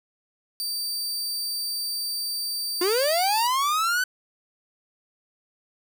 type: tone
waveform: sawtooth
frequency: 4644 Hz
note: D8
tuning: 20 cents flat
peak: -24 dBFS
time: 0.6-3.47 s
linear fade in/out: 0 ms
type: linear sweep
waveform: 45% pulse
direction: up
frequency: 340.1 to 1522 Hz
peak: -21 dBFS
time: 2.81-4.04 s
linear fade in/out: 5 ms
effects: none